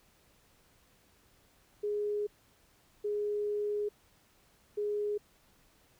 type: tone bursts at uneven times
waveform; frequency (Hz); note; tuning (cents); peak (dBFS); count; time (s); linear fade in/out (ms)
sine; 415.3; G#4; 0; -30; 3; 1.83-2.27 / 3.04-3.89 / 4.77-5.18; 10
effects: pink hiss -66 dBFS RMS until 5.99 s